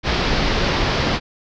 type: low-pass noise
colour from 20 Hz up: pink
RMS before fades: -19 dBFS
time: 0.03-1.2 s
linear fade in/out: 50 ms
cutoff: 5300 Hz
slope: 48 dB/octave
effects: none